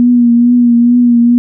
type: tone with vibrato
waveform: sine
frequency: 240 Hz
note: B3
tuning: 49 cents flat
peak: -4 dBFS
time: 0-1.38 s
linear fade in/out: 0 ms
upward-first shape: triangle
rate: 2.3 Hz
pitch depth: 38 cents each way
effects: none